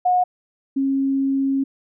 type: tone pair in turn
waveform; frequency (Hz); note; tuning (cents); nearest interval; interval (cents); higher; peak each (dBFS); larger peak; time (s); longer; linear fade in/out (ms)
sine; 725 / 271.6; F#5 / C#4; -35 / -35; octave + perfect fourth; 1700; first; -14 / -17; first; 0.05-0.24 / 0.76-1.64; second; 10
effects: none